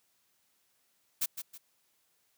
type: noise with echo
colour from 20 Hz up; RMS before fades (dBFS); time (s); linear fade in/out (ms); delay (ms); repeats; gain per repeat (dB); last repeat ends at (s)
blue; -30; 1.21-1.26; 10; 160; 2; -9; 1.58
effects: white hiss -73 dBFS RMS until 2.37 s + high-pass 80 Hz 12 dB/octave